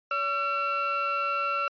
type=tone pair together; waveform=35% pulse; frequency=568.4 / 1353 Hz; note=C#5 / E6; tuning=+43 / +45 cents; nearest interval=octave + minor third; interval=1502 cents; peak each=-33 / -24 dBFS; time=0.11-1.68 s; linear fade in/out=2 ms; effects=resampled to 11025 Hz